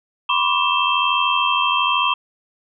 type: tone cluster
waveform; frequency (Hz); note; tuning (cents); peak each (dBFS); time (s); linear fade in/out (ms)
sine; 989 / 1070 / 1163 / 2661 / 3184; B5 / C6 / D6 / E7 / G7; +2 / +38 / -17 / +16 / +26; -22; 0.29-2.14; 5
effects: none